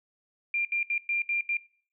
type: tone bursts at uneven times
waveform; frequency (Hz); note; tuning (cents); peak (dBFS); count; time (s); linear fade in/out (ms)
sine; 2387; D7; +28; -25; 6; 0.54-0.65 / 0.72-0.83 / 0.9-0.98 / 1.09-1.22 / 1.29-1.41 / 1.49-1.57; 2
effects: noise-tail reverb RT60 0.5 s tail -22 dB re dry